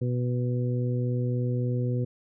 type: harmonic tone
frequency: 123.47 Hz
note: B2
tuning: in tune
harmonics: 1 / 2 / 3 / 4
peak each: -25 / -33 / -36 / -36 dBFS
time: 0.01-2.05 s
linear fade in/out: 10 ms
effects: none